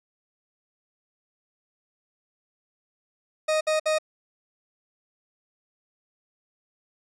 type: tone bursts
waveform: 40% pulse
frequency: 622.3 Hz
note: D#5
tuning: in tune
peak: -20 dBFS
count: 3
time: 3.48-3.986 s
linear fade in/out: 10 ms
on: 130 ms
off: 58 ms
effects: resampled to 22050 Hz